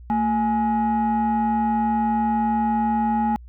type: tone pair together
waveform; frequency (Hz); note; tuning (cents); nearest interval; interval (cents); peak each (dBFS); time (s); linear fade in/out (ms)
sine; 225 / 837; A3 / G#5; +39 / +13; octave + major seventh; 2274; -19; 0.1-3.36; 0
effects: tanh soft clip ceiling -15 dBFS + added 60 Hz sine -39 dBFS peak until 3.48 s